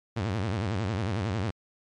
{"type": "tone with vibrato", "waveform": "sawtooth", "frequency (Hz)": 102.5, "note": "G#2", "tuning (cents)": -22, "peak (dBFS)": -23, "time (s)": [0.16, 1.51], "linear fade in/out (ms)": 10, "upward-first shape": "sine", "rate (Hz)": 11, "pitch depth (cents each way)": 230, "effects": ["low-pass 5000 Hz 12 dB/octave", "MP3 64 kbps"]}